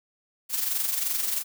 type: noise with amplitude modulation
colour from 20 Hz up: blue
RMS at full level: -25 dBFS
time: 0.49-1.44 s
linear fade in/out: 50 ms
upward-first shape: sine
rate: 22.9 Hz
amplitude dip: 55%
effects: none